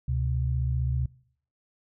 sine tone pair together, 71 / 126.51 Hz, C#2 / B2, +42 / +42 cents, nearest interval minor seventh, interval 1000 cents, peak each -27 dBFS, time 0.08-1.06 s, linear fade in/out 5 ms, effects noise-tail reverb RT60 0.6 s tail -22 dB re dry

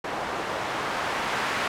blue noise with low-pass filter sweep, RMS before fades -29 dBFS, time 0.04-1.68 s, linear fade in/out 5 ms, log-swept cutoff 820 to 1400 Hz, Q 0.88, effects none

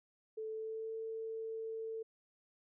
sine tone with pitch glide, 438.3 to 446.5 Hz, A4 to A4, -7 to +25 cents, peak -39 dBFS, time 0.37-2.03 s, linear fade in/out 10 ms, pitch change +32 cents, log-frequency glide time 0.49-0.96 s, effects none

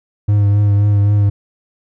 triangle tone with vibrato, 102.3 Hz, G#2, 26 cents flat, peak -7 dBFS, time 0.28-1.3 s, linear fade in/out 10 ms, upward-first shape triangle, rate 3.8 Hz, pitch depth 29 cents each way, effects none

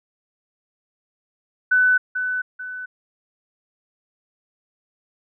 sine tone with echo, 1500 Hz, F#6, 23 cents sharp, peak -13 dBFS, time 1.71-1.98 s, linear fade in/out 10 ms, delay 440 ms, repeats 2, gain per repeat -8 dB, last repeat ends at 2.86 s, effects none

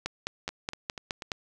two click trains, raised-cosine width 0.2 ms, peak -13 / -20 dBFS, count 7 / 4, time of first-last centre 0.06-1.318 / 0.49-1.222 s, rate 4.77 / 4.1 Hz, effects none

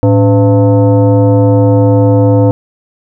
sine tone with frequency modulation, 109.7 Hz, A2, 5 cents flat, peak -4 dBFS, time 0.03-2.51 s, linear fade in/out 0 ms, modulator 395 Hz, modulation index 1.1, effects none

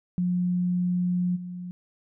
sine tone with level steps, 178.8 Hz, F3, 41 cents sharp, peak -22 / -33 dBFS, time 0.18-1.71 s, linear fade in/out 0 ms, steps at 1.35 s, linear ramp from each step 20 ms, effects none

